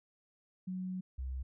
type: tone pair in turn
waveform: sine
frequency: 185 / 64.92 Hz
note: F#3 / C2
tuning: 0 / -13 cents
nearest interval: octave + tritone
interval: 1813 cents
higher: first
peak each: -36 / -36 dBFS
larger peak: neither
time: 0.67-1.01 / 1.18-1.43 s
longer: first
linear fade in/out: 10 ms
effects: none